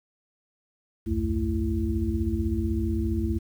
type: tone cluster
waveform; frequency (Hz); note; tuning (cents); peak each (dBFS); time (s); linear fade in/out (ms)
sine; 61 / 77.4 / 93 / 220.7 / 333; B1 / D#2 / F#2 / A3 / E4; -21 / -9 / +9 / +5 / +18; -30; 1.06-3.39; 20
effects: 9-bit